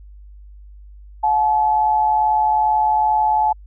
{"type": "tone pair together", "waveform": "sine", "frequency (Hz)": [718.6, 861], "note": ["F5", "A5"], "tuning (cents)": [49, -38], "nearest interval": "minor third", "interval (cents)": 313, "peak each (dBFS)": [-22, -14], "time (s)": [1.23, 3.53], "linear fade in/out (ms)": 10, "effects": ["added 50 Hz sine -38 dBFS peak until 3.66 s"]}